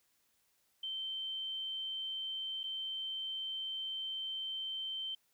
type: tone with dropouts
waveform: sine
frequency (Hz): 3108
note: G7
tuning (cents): -16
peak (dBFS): -37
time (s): 0.83-5.15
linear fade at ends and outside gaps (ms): 5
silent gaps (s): 2.633-2.638
effects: white hiss -75 dBFS RMS until 5.33 s